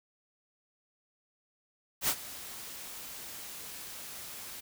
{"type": "noise with ADSR envelope", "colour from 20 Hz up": "white", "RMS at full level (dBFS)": -27, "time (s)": [2.01, 4.61], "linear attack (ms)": 75, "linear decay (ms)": 62, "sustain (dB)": -17, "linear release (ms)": 16, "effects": []}